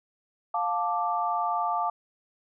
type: chord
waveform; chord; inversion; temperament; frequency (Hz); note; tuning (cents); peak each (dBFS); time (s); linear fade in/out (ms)
sine; D minor; first; just; 704.8 / 881 / 1174.7; F5 / A5 / D6; +16 / +2 / 0; -29; 0.54-1.9; 5
effects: none